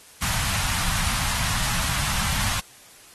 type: band-stop noise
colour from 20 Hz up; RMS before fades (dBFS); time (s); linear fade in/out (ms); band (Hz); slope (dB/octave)
pink; -25; 0.22-2.6; 2; 190 to 810; 24
effects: white hiss -49 dBFS RMS until 3.14 s + AAC 32 kbps